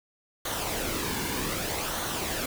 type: noise with flanger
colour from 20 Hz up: pink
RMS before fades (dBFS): -31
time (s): 0.45-2.46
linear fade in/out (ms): 5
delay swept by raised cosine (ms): 0.39 to 1.59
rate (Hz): 0.64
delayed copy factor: -0.5
effects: none